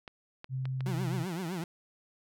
clicks, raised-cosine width 0.3 ms, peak -27 dBFS, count 4, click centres 0.078 / 0.444 / 0.655 / 0.807 s
sine tone, 130.81 Hz, C3, in tune, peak -31 dBFS, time 0.49-1.26 s, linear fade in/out 50 ms
30% pulse tone with vibrato, 175.5 Hz, F3, 9 cents sharp, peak -31 dBFS, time 0.86-1.64 s, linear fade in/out 2 ms, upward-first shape triangle, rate 7.8 Hz, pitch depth 200 cents each way
effects none

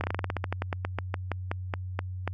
slowing click train, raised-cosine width 0.5 ms, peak -14 dBFS, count 21, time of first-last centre 0.01-2.277 s, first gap 28 ms, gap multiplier 1.13, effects added 92 Hz sine -33 dBFS peak until 2.33 s

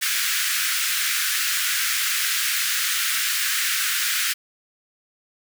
pink high-pass noise, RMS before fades -23 dBFS, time 0.01-4.34 s, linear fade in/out 20 ms, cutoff 1400 Hz, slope 48 dB/octave, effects none

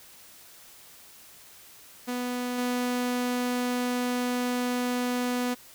sawtooth tone with level steps, 246.9 Hz, B3, in tune, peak -25 / -22 dBFS, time 2.07-5.55 s, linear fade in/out 20 ms, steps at 2.58 s, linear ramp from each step 5 ms, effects white hiss -51 dBFS RMS until 5.74 s

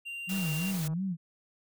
triangle tone, 2775 Hz, F7, 12 cents flat, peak -35 dBFS, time 0.05-0.72 s, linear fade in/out 20 ms
sine tone with vibrato, 170.9 Hz, F3, 37 cents flat, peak -29 dBFS, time 0.27-1.17 s, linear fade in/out 50 ms, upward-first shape sine, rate 2.9 Hz, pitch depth 220 cents each way
white noise, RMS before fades -40 dBFS, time 0.29-0.88 s, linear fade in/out 5 ms
click train, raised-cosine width 1 ms, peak -36 dBFS, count 100, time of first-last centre 0.32-0.935 s, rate 161 Hz
effects none

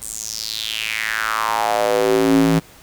square tone with high-pass filter sweep, 55.1 Hz, A1, 3 cents sharp, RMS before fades -19 dBFS, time 0.01-2.6 s, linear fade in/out 20 ms, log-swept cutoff 8900 to 190 Hz, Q 4.3, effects pink hiss -45 dBFS RMS until 2.82 s

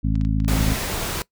harmonic tone, 53.5 Hz, A1, 48 cents flat, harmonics 1 / 2 / 3 / 4 / 5, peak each -21 / -24 / -26 / -27 / -28 dBFS, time 0.03-0.75 s, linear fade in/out 20 ms
clicks, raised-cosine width 0.2 ms, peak -24 dBFS, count 7, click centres 0.155 / 0.212 / 0.25 / 0.402 / 0.447 / 0.524 / 0.556 s
pink noise, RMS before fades -26 dBFS, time 0.48-1.22 s, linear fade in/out 0 ms
effects noise-tail reverb RT60 0.1 s tail -21 dB re dry

